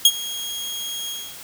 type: tone with ADSR envelope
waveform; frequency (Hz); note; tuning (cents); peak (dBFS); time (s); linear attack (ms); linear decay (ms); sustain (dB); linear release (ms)
sawtooth; 3271; G#7; -27; -4; 0.05-1.38; 3; 53; -20; 280
effects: white hiss -39 dBFS RMS until 1.43 s